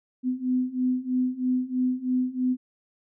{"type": "beating tone pair", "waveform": "sine", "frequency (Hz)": [251.8, 254.9], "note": ["B3", "C4"], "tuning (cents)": [34, -45], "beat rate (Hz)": 3.1, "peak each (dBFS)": [-27, -25], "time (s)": [0.23, 2.57], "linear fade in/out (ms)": 50, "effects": []}